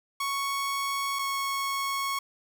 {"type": "tone pair in turn", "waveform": "sawtooth", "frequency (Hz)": [1108.7, 1101.7], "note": ["C#6", "C#6"], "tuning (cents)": [0, -11], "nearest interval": "unison", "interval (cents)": 11, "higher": "first", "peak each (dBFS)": -24, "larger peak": "neither", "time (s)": [[0.2, 1.19], [1.19, 2.19]], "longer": "second", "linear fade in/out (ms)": 5, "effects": []}